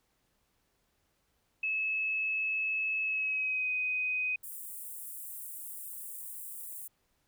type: tone with pitch glide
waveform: sine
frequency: 2593 to 2505 Hz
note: E7 to D#7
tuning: -29 to +11 cents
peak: -29 dBFS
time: 1.63-4.36 s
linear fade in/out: 5 ms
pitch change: -60 cents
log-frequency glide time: 3.03-3.7 s
type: high-pass noise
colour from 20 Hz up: white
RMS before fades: -43 dBFS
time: 4.43-6.88 s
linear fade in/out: 10 ms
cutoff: 8300 Hz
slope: 48 dB/octave
effects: pink hiss -75 dBFS RMS until 7.27 s